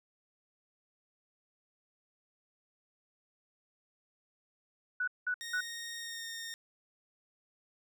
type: tone bursts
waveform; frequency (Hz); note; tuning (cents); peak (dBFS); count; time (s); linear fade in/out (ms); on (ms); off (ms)
sine; 1480; F#6; 0; -30; 3; 5-5.608; 5; 76; 190
type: tone with pitch glide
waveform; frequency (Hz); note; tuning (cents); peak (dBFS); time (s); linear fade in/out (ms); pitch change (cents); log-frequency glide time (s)
15% pulse; 1858 to 1837.7; A#6 to A#6; -6 to -25; -34; 5.41-6.54; 0; -19; 5.99-6.25
effects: none